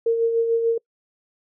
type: tone with tremolo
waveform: sine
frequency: 459.7 Hz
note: A#4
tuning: 24 cents flat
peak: -15 dBFS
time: 0.06-0.78 s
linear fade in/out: 5 ms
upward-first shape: sine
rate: 6.8 Hz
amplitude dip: 45%
effects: noise-tail reverb RT60 0.1 s tail -26 dB re dry